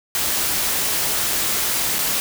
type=noise with dropouts; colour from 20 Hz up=white; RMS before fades=-21 dBFS; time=0.15-2.2 s; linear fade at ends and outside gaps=0 ms; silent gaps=1.984-1.989 s; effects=none